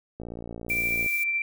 click train, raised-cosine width 2 ms, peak -24 dBFS, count 51, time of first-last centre 0.2-1.062 s, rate 58 Hz
violet noise, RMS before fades -37 dBFS, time 0.69-1.24 s, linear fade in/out 5 ms
sine tone with tremolo, 2349 Hz, D7, in tune, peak -22 dBFS, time 0.7-1.42 s, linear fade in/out 2 ms, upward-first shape triangle, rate 14 Hz, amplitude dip 35%
effects none

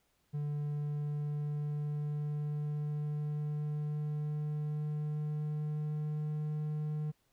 triangle tone with pitch glide, 147 to 151.66 Hz, D3 to D#3, +2 to -44 cents, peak -31 dBFS, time 0.33-7.12 s, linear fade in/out 20 ms, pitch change +54 cents, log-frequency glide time 0.59-6.5 s, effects pink hiss -75 dBFS RMS until 7.32 s

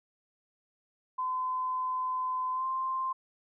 sine tone with pitch glide, 1022 to 1047.1 Hz, C6 to C6, -41 to +1 cents, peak -29 dBFS, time 1.18-3.13 s, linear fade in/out 10 ms, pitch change +42 cents, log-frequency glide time 2.53-2.65 s, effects none

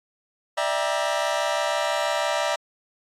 sawtooth chord, E half-diminished seventh, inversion third, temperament just, 593.3 / 659.3 / 791.1 / 949.3 Hz, D5 / E5 / G5 / Bb5, +18 / 0 / +16 / +31 cents, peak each -22 / -23 / -27 / -25 dBFS, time 0.57-2.56 s, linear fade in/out 10 ms, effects low-pass 7000 Hz 12 dB/octave + AAC 64 kbps

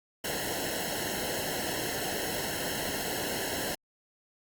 pink noise with comb filter, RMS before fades -33 dBFS, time 0.24-3.75 s, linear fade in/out 5 ms, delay 0.84 ms, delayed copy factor -1, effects Opus 48 kbps

